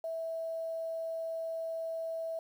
sine tone with quantisation, 654 Hz, E5, 14 cents flat, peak -34 dBFS, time 0.04-2.39 s, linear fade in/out 2 ms, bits 10, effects none

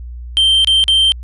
triangle tone with dropouts, 3136 Hz, G7, in tune, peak -7 dBFS, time 0.37-1.12 s, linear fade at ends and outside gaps 0 ms, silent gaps 0.646-0.673 / 0.84-0.881 s, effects added 60 Hz sine -26 dBFS peak until 1.23 s + resampled to 24000 Hz

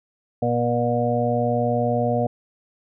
harmonic tone, 120 Hz, B2, 49 cents flat, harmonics 1 / 2 / 4 / 5 / 6, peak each -25 / -25 / -25 / -25 / -25 dBFS, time 0.42-2.27 s, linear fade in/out 5 ms, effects none

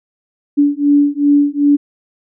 sine beating tone pair, 286.8 / 289.4 Hz, D4 / D4, -41 / -25 cents, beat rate 2.6 Hz, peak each -12 dBFS, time 0.57-1.77 s, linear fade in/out 20 ms, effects none

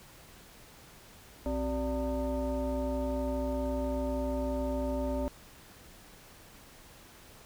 sine tone with frequency modulation, 262.2 Hz, C4, 4 cents sharp, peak -29 dBFS, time 1.46-5.28 s, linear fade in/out 0 ms, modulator 322 Hz, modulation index 1.4, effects pink hiss -54 dBFS RMS until 7.45 s

